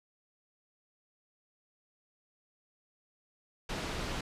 pink low-pass noise, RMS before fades -37 dBFS, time 3.69-4.21 s, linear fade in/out 5 ms, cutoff 5200 Hz, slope 12 dB/octave, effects resampled to 32000 Hz

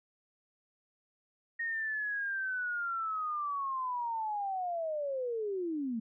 sine linear sweep, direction down, 1864.7 to 215.7 Hz, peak -32 dBFS, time 1.59-6 s, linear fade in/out 10 ms, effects none

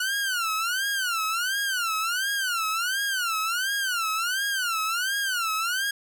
sawtooth tone with vibrato, 1449 Hz, F#6, 37 cents flat, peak -21 dBFS, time 0-5.91 s, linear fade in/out 5 ms, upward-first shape sine, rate 1.4 Hz, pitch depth 210 cents each way, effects none

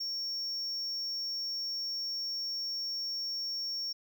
triangle tone, 5500 Hz, F8, 27 cents flat, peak -32 dBFS, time 0-3.93 s, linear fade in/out 10 ms, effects none

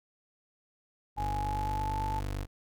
25% pulse tone, 48.93 Hz, G1, 2 cents flat, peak -29 dBFS, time 1.16-2.47 s, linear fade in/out 50 ms
sine tone with pitch glide, 838 to 874.6 Hz, G#5 to A5, +15 to -11 cents, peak -32 dBFS, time 1.17-2.2 s, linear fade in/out 10 ms, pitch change +74 cents, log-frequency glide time 1.35-1.97 s
effects none

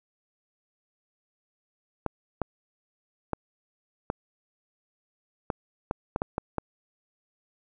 clicks, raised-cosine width 1 ms, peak -13 dBFS, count 10, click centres 2.063 / 2.417 / 3.333 / 4.101 / 5.502 / 5.911 / 6.161 / 6.219 / 6.381 / 6.583 s, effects none

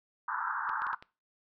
white band-pass noise, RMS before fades -34 dBFS, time 0.28-0.95 s, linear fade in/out 5 ms, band 860 to 1600 Hz, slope 96 dB/octave
clicks, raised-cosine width 0.3 ms, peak -31 dBFS, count 5, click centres 0.693 / 0.82 / 0.868 / 0.931 / 1.025 s
effects noise-tail reverb RT60 0.3 s tail -20 dB re dry

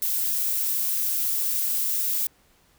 violet noise, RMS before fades -25 dBFS, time 0.02-2.27 s, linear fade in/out 2 ms, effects pink hiss -61 dBFS RMS until 2.78 s

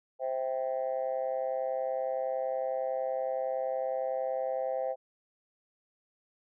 sine chord, C major, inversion none, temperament just, 523.3 / 654.1 / 784.9 Hz, C5 / E5 / G5, 0 / -14 / +2 cents, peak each -31 / -34 / -36 dBFS, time 0.19-4.96 s, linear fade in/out 50 ms, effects tanh soft clip ceiling -22 dBFS

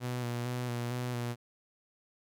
sawtooth tone with vibrato, 122 Hz, B2, 21 cents flat, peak -29 dBFS, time 0-1.36 s, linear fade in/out 50 ms, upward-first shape square, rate 2.2 Hz, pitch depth 27 cents each way, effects none

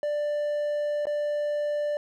triangle tone with dropouts, 590 Hz, D5, 8 cents sharp, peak -23 dBFS, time 0.03-1.97 s, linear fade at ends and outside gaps 1 ms, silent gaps 1.055-1.069 s, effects none

